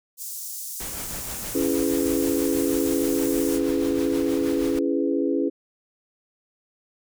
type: high-pass noise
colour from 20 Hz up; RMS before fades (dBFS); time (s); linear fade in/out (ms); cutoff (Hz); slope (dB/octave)
pink; -34; 0.17-3.6; 50; 6300; 24
type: noise with tremolo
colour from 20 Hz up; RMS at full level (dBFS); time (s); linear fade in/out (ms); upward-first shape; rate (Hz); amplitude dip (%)
pink; -35; 0.8-4.79; 2; sine; 6.3; 45
type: chord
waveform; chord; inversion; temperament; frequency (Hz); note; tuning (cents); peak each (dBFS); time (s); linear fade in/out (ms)
sine; C# minor seventh; none; just; 277.2 / 332.6 / 415.8 / 498.9; C#4 / E4 / G#4 / B4; 0 / +16 / +2 / +17; -24 / -25 / -27 / -29; 1.54-5.5; 20
effects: none